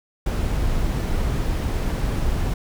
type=noise; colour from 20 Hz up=brown; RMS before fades=-22 dBFS; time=0.26-2.54 s; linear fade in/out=5 ms; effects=none